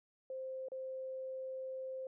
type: tone with dropouts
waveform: sine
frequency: 523.3 Hz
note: C5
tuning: in tune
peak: -40 dBFS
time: 0.3-2.07 s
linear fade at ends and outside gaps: 2 ms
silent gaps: 0.685-0.718 s
effects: none